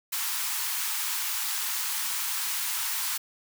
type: high-pass noise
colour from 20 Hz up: white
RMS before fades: -30 dBFS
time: 0.12-3.18 s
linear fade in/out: 10 ms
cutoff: 820 Hz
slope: 96 dB/octave
effects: none